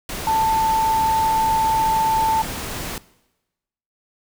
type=tone in noise; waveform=sine; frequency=886 Hz; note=A5; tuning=12 cents sharp; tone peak=-16 dBFS; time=0.27-2.42 s; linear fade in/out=2 ms; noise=pink; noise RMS=-29 dBFS; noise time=0.09-2.98 s; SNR=+10 dB; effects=noise-tail reverb RT60 1.0 s tail -20 dB re dry